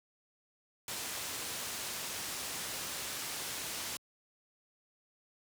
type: low-pass noise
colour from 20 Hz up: white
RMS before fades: -40 dBFS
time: 0.88-3.97 s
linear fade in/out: 2 ms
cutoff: 10000 Hz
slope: 12 dB/octave
effects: high-pass 60 Hz 12 dB/octave